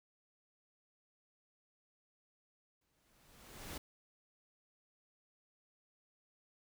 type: noise with exponential growth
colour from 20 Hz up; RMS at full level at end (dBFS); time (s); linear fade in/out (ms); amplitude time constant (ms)
pink; -44; 2.81-3.78; 5; 210
effects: none